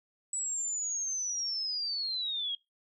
sine linear sweep, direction down, 7902 to 3237 Hz, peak -31 dBFS, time 0.33-2.55 s, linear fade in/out 2 ms, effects noise-tail reverb RT60 0.2 s tail -23 dB re dry

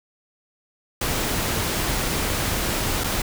pink noise with dropouts, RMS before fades -24 dBFS, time 1.01-3.22 s, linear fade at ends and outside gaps 5 ms, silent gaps 3.038-3.041 s, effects none

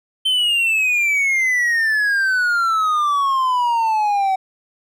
triangle exponential sweep, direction down, 3105 to 755 Hz, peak -13 dBFS, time 0.25-4.36 s, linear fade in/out 10 ms, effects none

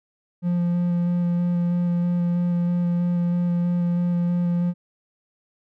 triangle tone with vibrato, 174.61 Hz, F3, in tune, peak -17 dBFS, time 0.42-4.74 s, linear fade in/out 50 ms, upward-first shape square, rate 3.1 Hz, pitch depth 9 cents each way, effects none

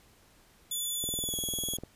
10% pulse tone with pitch glide, 3470 to 3344 Hz, A7 to G#7, -25 to +11 cents, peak -24 dBFS, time 0.71-1.77 s, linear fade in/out 5 ms, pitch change -64 cents, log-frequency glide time 1.19-1.37 s
click train, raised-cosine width 2 ms, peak -26 dBFS, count 17, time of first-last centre 1.04-1.836 s, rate 20.1 Hz
effects pink hiss -61 dBFS RMS until 1.95 s + resampled to 32000 Hz

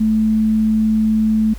sine tone, 218.3 Hz, A3, 13 cents flat, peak -12 dBFS, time 0-1.54 s, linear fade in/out 10 ms, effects added 50 Hz sine -28 dBFS peak until 1.58 s + pink hiss -44 dBFS RMS until 1.58 s

